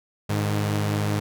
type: tone pair together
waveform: sawtooth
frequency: 103.83 / 153.07 Hz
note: G#2 / D#3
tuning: 0 / -28 cents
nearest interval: perfect fifth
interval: 672 cents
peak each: -19 / -25 dBFS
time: 0.29-1.2 s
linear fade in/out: 10 ms
effects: none